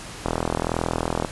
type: click train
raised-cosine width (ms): 1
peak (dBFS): -8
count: 42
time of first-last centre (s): 0.26-1.248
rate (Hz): 41.5
effects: pink hiss -37 dBFS RMS until 1.31 s + resampled to 24000 Hz